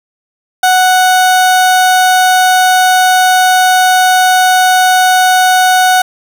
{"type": "tone", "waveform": "30% pulse", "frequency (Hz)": 740, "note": "F#5", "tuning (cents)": 0, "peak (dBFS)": -3, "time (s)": [0.63, 6.02], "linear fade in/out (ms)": 5, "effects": ["7-bit"]}